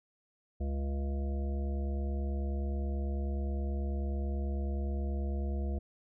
harmonic tone, 69.3 Hz, C#2, in tune, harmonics 1 / 3 / 5 / 7 / 9 / 10, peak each -31 / -41 / -45 / -48 / -50 / -51 dBFS, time 0.6-5.79 s, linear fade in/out 10 ms, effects none

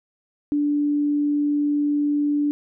sine tone, 292.1 Hz, D4, 9 cents flat, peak -18 dBFS, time 0.52-2.51 s, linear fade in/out 0 ms, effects none

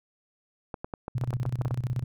clicks, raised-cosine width 1 ms, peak -20 dBFS, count 10, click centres 0.742 / 0.845 / 0.938 / 1.081 / 1.238 / 1.33 / 1.454 / 1.613 / 1.656 / 1.709 s
sine tone with tremolo, 123.47 Hz, B2, in tune, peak -24 dBFS, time 1.15-2.04 s, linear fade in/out 5 ms, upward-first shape square, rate 16 Hz, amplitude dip 80%
effects none

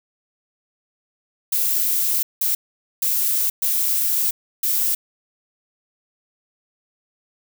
violet noise bursts at uneven times, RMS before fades -20 dBFS, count 5, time 1.52-2.23 / 2.41-2.55 / 3.02-3.5 / 3.62-4.31 / 4.63-4.95 s, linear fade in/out 5 ms, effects none

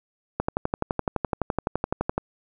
click train, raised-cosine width 1 ms, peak -9 dBFS, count 22, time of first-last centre 0.4-2.18 s, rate 11.8 Hz, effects none

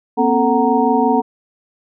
sine tone cluster, 238.5 / 264.1 / 443.2 / 745 / 932 Hz, A#3 / C4 / A4 / F#5 / A#5, +40 / +16 / +13 / +12 / -1 cents, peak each -18 dBFS, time 0.17-1.22 s, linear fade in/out 20 ms, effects none

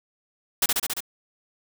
white noise with echo, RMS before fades -20 dBFS, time 0.62-0.66 s, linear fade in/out 5 ms, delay 69 ms, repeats 5, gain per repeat -2 dB, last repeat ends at 1.005 s, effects none

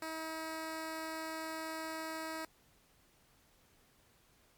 10% pulse tone, 319.7 Hz, D#4, 47 cents sharp, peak -31 dBFS, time 0.02-2.45 s, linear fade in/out 2 ms, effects pink hiss -68 dBFS RMS until 4.57 s + MP3 96 kbps

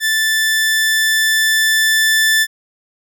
sawtooth tone with level ramp, 1760 Hz, A6, in tune, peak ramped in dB -10 to -7 dBFS, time 0-2.47 s, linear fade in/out 50 ms, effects none

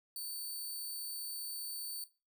5% pulse tone, 4535 Hz, C#8, 39 cents sharp, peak -33 dBFS, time 0.16-2.04 s, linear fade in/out 2 ms, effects noise-tail reverb RT60 0.3 s tail -18 dB re dry

